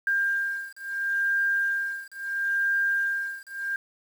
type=beating tone pair; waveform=sine; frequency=1597 / 1597.74 Hz; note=G6 / G6; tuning=+32 / +33 cents; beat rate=0.74 Hz; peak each=-27 dBFS; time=0.07-3.76 s; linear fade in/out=2 ms; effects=8-bit